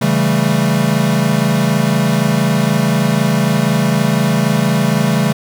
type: chord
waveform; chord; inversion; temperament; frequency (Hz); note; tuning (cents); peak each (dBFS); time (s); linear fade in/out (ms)
square; A dominant seventh; first; equal; 138.59 / 164.81 / 196 / 220; C#3 / E3 / G3 / A3; 0 / 0 / 0 / 0; -18; 0.01-5.33; 10
effects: none